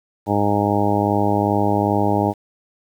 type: harmonic tone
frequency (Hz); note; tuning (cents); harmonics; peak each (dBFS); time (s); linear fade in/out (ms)
102.5; G#2; -22; 1 / 2 / 3 / 4 / 5 / 6 / 7 / 8 / 9; -23 / -23 / -22 / -25 / -28 / -25 / -28 / -22 / -27; 0.26-2.34; 50
effects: 8-bit